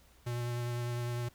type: tone with vibrato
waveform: square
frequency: 120.4 Hz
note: B2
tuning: 44 cents flat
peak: -34 dBFS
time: 0.26-1.29 s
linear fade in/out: 10 ms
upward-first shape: sine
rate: 9.9 Hz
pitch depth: 14 cents each way
effects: added 60 Hz sine -63 dBFS peak until 1.34 s + pink hiss -64 dBFS RMS until 1.34 s